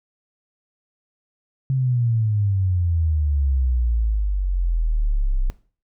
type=exponential sweep; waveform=sine; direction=down; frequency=135.2 to 31.24 Hz; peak=-17 dBFS; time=1.7-5.5 s; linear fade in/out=0 ms; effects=noise-tail reverb RT60 0.4 s tail -18 dB re dry